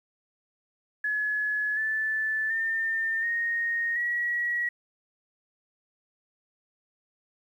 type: tone with pitch steps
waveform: sine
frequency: 1700 / 1751.8 / 1805.3 / 1860.3 / 1917 Hz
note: G#6 / A6 / A6 / A#6 / A#6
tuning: +40 / -8 / +44 / -4 / +48 cents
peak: -25 dBFS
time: 1.04-4.69 s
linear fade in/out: 5 ms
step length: 730 ms
effects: 10-bit

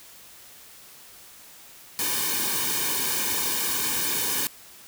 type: noise with comb filter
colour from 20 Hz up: white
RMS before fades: -26 dBFS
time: 1.99-4.47 s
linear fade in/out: 0 ms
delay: 1.5 ms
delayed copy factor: -1
effects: white hiss -48 dBFS RMS until 4.87 s

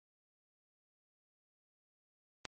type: click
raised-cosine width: 0.2 ms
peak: -21 dBFS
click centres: 2.453 s
effects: MP3 48 kbps

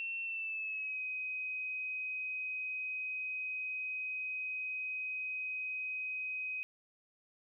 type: tone with pitch glide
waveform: sine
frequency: 2700 to 2519 Hz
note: E7 to D#7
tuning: +41 to +21 cents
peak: -36 dBFS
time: 0-6.63 s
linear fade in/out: 0 ms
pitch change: -120 cents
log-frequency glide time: 0.24-1.01 s
effects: none

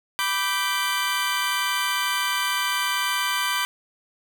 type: chord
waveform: 20% pulse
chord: G major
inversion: first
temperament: equal with one note detuned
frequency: 987.8 / 1174.7 / 1552.7 Hz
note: B5 / D6 / G6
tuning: 0 / 0 / -17 cents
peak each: -22 dBFS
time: 0.19-3.65 s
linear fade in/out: 0 ms
effects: none

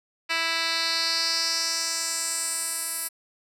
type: tone with band-pass filter sweep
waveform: 10% pulse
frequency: 329.6 Hz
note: E4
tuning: in tune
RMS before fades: -27 dBFS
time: 0.29-3.09 s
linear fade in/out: 20 ms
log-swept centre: 3100 to 11000 Hz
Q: 2.9
effects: none

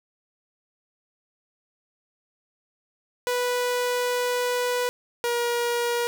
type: tone pair in turn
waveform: sawtooth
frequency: 492.3 / 476.6 Hz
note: B4 / A#4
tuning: -6 / +38 cents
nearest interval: minor second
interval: 56 cents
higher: first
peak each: -19 dBFS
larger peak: neither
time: 3.27-4.89 / 5.24-6.07 s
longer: first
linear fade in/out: 0 ms
effects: none

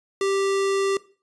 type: tone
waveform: square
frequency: 392 Hz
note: G4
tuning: in tune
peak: -21 dBFS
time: 0.21-0.97 s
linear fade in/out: 2 ms
effects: noise-tail reverb RT60 0.4 s tail -19 dB re dry + resampled to 22050 Hz

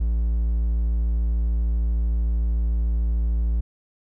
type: tone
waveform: triangle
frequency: 56.7 Hz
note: A#1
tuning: 47 cents flat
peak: -17 dBFS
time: 0-3.61 s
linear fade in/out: 10 ms
effects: none

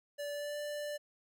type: tone with pitch glide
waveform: square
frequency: 580 to 589.1 Hz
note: D5 to D5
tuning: -22 to +5 cents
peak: -38 dBFS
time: 0.18-0.98 s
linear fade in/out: 20 ms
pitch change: +27 cents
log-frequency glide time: 0.32-0.59 s
effects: none

